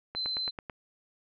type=click train; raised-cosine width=0.5 ms; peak=-23 dBFS; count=6; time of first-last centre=0.15-0.698 s; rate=9.13 Hz
type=tone; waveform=sine; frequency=4072 Hz; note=C8; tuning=48 cents flat; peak=-30 dBFS; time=0.15-0.51 s; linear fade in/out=20 ms
effects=none